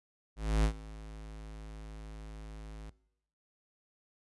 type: tone with ADSR envelope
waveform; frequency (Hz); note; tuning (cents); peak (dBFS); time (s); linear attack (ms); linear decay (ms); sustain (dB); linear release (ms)
square; 53.3; G#1; +46; -24; 0.36-2.9; 280; 85; -20; 6
effects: noise-tail reverb RT60 0.8 s tail -21 dB re dry + resampled to 24000 Hz